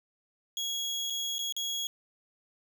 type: tone with dropouts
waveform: 30% pulse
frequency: 3322 Hz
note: G#7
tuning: in tune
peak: -28 dBFS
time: 0.57-1.87 s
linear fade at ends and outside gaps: 1 ms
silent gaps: 1.1-1.104 / 1.383-1.391 / 1.524-1.565 s
effects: none